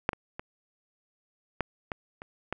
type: clicks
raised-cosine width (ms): 0.5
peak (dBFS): -8 / -21 / -21 / -12 / -17 / -26 / -16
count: 7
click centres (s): 0.091 / 0.132 / 0.395 / 1.607 / 1.918 / 2.219 / 2.526
effects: none